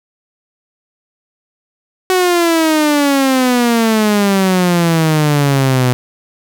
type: exponential sweep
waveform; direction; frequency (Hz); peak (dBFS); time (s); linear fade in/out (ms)
sawtooth; down; 374.4 to 123.47; -6; 2.1-5.93; 0
effects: none